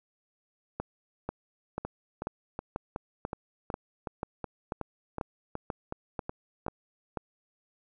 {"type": "two click trains", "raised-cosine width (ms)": 1, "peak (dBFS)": [-18, -20], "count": [14, 14], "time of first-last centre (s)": [[0.8, 7.173], [1.85, 6.665]], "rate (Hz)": [2.04, 2.7], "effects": []}